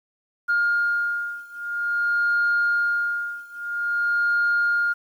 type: beating tone pair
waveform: sine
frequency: 1414 / 1414.5 Hz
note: F6 / F6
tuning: +21 / +22 cents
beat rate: 0.5 Hz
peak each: -22 / -23 dBFS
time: 0.48-4.94 s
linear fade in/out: 20 ms
effects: tanh soft clip ceiling -14 dBFS + 9-bit